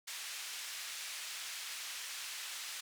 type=band-pass noise; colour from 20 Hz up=pink; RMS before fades=-44 dBFS; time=0.07-2.81 s; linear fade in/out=10 ms; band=2100 to 10000 Hz; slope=12 dB/octave; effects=none